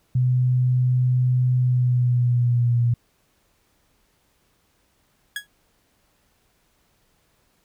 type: tone with pitch glide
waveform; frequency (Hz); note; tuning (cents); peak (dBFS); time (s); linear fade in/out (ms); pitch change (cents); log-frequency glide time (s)
sine; 126 to 119.27; B2 to A#2; +35 to +40; -16; 0.15-2.94; 5; -95; 1.58-2.82
type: tone with exponential decay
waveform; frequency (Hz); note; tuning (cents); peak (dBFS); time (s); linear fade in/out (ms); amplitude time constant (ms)
30% pulse; 1665; G#6; +4; -20; 5.36-5.47; 2; 22
effects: pink hiss -65 dBFS RMS until 7.64 s